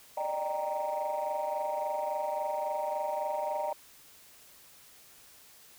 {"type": "chord", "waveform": "sine", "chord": "Eb major seventh", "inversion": "third", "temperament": "equal with one note detuned", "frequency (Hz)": [587.3, 610.9, 784, 932.3], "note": ["D5", "Eb5", "G5", "Bb5"], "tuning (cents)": [0, -32, 0, 0], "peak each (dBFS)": [-36, -34, -35, -34], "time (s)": [0.17, 3.73], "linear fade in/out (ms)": 5, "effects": ["tanh soft clip ceiling -24 dBFS", "white hiss -56 dBFS RMS until 5.78 s"]}